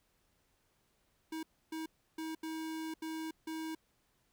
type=tone bursts at uneven times; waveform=square; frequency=319.2 Hz; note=D#4; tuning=44 cents sharp; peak=-39 dBFS; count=6; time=1.32-1.43 / 1.72-1.86 / 2.18-2.35 / 2.43-2.94 / 3.02-3.31 / 3.47-3.75 s; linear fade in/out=5 ms; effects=pink hiss -75 dBFS RMS until 4.32 s